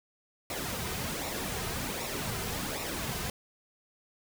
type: noise with flanger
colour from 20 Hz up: pink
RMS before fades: -35 dBFS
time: 0.5-3.3 s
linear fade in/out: 2 ms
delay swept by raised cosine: 0.63 to 3.63 ms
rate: 1.3 Hz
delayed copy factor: -0.6
effects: none